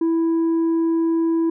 sine tone with tanh clipping, 329.6 Hz, E4, in tune, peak -17 dBFS, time 0.01-1.5 s, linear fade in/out 5 ms, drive 3 dB, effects none

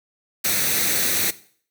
white noise with comb filter, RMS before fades -21 dBFS, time 0.44-1.31 s, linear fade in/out 10 ms, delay 0.49 ms, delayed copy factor +0.55, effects noise-tail reverb RT60 0.5 s tail -17 dB re dry + high-pass 100 Hz 12 dB/octave

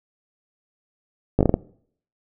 slowing click train, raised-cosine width 2 ms, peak -3 dBFS, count 6, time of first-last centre 1.39-1.541 s, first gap 17 ms, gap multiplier 1.29, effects noise-tail reverb RT60 0.6 s tail -22 dB re dry

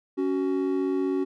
triangle tone pair together, 278.3 / 374 Hz, C#4 / F#4, +7 / +19 cents, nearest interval perfect fourth, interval 512 cents, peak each -24 dBFS, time 0.17-1.25 s, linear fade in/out 20 ms, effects none

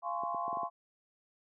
sine chord, Db major seventh, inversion first, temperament just, 693 / 831.5 / 1039.4 / 1108.7 Hz, F5 / Ab5 / C6 / Db6, -14 / +2 / -12 / 0 cents, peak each -37 / -42 / -37 / -40 dBFS, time 0.02-0.7 s, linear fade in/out 50 ms
clicks, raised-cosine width 2 ms, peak -31 dBFS, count 6, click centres 0.235 / 0.346 / 0.48 / 0.529 / 0.571 / 0.632 s
effects high-pass 200 Hz 12 dB/octave

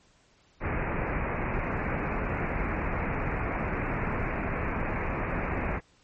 pink low-pass noise, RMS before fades -30 dBFS, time 0.6-5.81 s, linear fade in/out 50 ms, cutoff 2500 Hz, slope 96 dB/octave, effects pink hiss -63 dBFS RMS until 6.03 s + MP3 32 kbps

